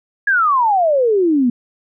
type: exponential sweep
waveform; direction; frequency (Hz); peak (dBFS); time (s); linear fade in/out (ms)
sine; down; 1690 to 233.2; -11; 0.27-1.5; 5
effects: none